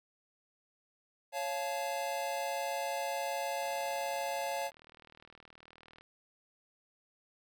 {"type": "chord", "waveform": "square", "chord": "Db augmented", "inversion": "none", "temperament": "just", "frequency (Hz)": [554.4, 693, 866.2], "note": ["Db5", "F5", "A5"], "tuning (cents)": [0, -14, -27], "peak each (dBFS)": -39, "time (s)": [1.32, 4.71], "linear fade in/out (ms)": 50}
{"type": "click train", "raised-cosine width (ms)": 0.3, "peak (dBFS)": -39, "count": 95, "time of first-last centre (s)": [3.63, 6.01], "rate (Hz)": 39.5}
{"effects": []}